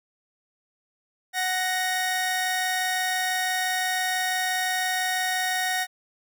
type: tone pair together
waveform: sawtooth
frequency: 740.7 / 1864.7 Hz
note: F#5 / A#6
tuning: +2 / 0 cents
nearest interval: octave + major third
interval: 1598 cents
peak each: -23 dBFS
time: 1.33-5.87 s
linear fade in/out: 50 ms
effects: none